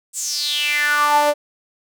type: tone with high-pass filter sweep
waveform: sawtooth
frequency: 294.7 Hz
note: D4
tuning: 6 cents sharp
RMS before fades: -18 dBFS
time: 0.13-1.34 s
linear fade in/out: 50 ms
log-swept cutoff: 8200 to 590 Hz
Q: 6.2
effects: none